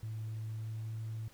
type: tone with pitch glide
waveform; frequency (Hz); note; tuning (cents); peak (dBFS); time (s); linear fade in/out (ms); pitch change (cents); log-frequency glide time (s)
sine; 110 to 110.96; A2 to A2; 0 to +15; -36; 0.03-1.28; 0; +15; 0.54-0.93
effects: tanh soft clip ceiling -34 dBFS + pink hiss -62 dBFS RMS until 1.33 s